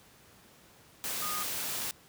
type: tone in noise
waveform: sine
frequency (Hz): 1231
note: D#6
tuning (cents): -19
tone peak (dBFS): -36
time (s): 1.22-1.43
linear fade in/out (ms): 0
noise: white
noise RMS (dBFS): -35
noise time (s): 1.04-1.91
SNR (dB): -4
effects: pink hiss -58 dBFS RMS until 2.08 s + high-pass 80 Hz 12 dB/octave